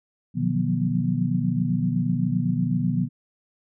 sine tone cluster, 123.4 / 153 / 175.7 / 183.6 / 242.2 Hz, B2 / D#3 / F3 / F#3 / B3, -1 / -29 / +11 / -13 / -34 cents, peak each -27 dBFS, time 0.34-3.09 s, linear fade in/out 50 ms, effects none

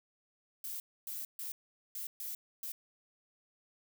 violet noise bursts at uneven times, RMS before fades -41 dBFS, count 6, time 0.64-0.8 / 1.07-1.25 / 1.39-1.52 / 1.95-2.07 / 2.2-2.35 / 2.63-2.72 s, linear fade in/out 2 ms, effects none

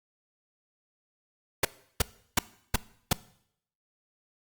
pink noise bursts, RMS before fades -22 dBFS, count 5, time 1.63-3.13 s, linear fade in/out 5 ms, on 20 ms, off 350 ms, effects noise-tail reverb RT60 0.7 s tail -20 dB re dry + Opus 48 kbps

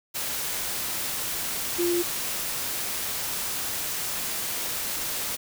sine tone in noise, 347.9 Hz, F4, 7 cents flat, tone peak -22 dBFS, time 1.78-2.03 s, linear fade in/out 20 ms, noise white, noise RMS -30 dBFS, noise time 0.14-5.37 s, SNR +5 dB, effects none

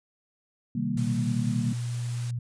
sine chord, C minor seventh, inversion none, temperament equal, 130.81 / 155.56 / 196 / 233.1 Hz, C3 / Eb3 / G3 / Bb3, 0 / 0 / 0 / 0 cents, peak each -33 / -33 / -31 / -29 dBFS, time 0.75-1.73 s, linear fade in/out 5 ms
sine tone, 120.3 Hz, B2, 45 cents flat, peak -28 dBFS, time 0.96-2.39 s, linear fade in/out 5 ms
white high-pass noise, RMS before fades -44 dBFS, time 0.97-2.31 s, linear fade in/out 5 ms, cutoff 170 Hz, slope 12 dB/octave
effects resampled to 22050 Hz

